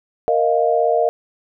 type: chord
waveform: sine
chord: Bb suspended fourth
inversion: none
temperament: equal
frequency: 466.2 / 622.3 / 698.5 Hz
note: Bb4 / Eb5 / F5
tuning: 0 / 0 / 0 cents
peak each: -18 dBFS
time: 0.28-1.09 s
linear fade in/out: 0 ms
effects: none